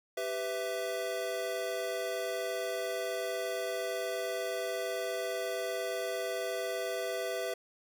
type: chord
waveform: square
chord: E minor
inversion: first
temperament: equal with one note detuned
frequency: 392 / 500.5 / 659.3 Hz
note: G4 / B4 / E5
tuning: 0 / +23 / 0 cents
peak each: -40 / -38 / -37 dBFS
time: 0.17-7.54 s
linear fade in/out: 5 ms
effects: none